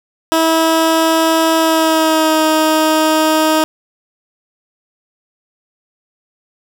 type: tone with pitch glide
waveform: 15% pulse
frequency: 324.2 to 313.5 Hz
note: E4 to D#4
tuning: -29 to +13 cents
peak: -4 dBFS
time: 0.32-3.64 s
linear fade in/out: 0 ms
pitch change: -58 cents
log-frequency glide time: 1.58-2.45 s
effects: none